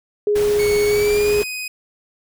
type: tone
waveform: sine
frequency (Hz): 415.3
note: G#4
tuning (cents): 0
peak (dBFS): -14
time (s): 0.27-1.42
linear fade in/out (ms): 2
type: noise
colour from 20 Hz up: pink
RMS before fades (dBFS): -29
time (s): 0.35-1.44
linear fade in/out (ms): 10
type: tone with pitch glide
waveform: sawtooth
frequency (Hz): 2217 to 2503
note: C#7 to D#7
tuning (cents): 0 to +10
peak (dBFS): -22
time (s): 0.59-1.68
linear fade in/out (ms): 5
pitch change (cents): +210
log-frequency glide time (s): 0.88-1.36
effects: none